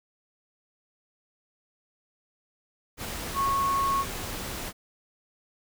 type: tone in noise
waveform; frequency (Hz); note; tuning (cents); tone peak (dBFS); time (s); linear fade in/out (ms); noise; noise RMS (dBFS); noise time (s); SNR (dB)
sine; 1100; C#6; -14; -23; 3.34-4.05; 50; pink; -35; 2.97-4.73; +9
effects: none